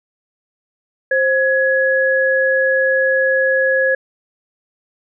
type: tone pair together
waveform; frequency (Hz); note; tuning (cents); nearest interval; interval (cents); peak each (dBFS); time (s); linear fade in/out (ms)
sine; 527.4 / 1679; C5 / G#6; +14 / +18; octave + minor sixth; 2004; -15; 1.11-3.95; 5
effects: none